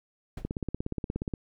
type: noise with exponential decay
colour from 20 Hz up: brown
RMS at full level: -30 dBFS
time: 0.37-0.48 s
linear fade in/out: 5 ms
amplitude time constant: 23 ms
type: click train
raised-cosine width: 3 ms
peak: -18 dBFS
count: 16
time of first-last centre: 0.45-1.338 s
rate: 16.9 Hz
effects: none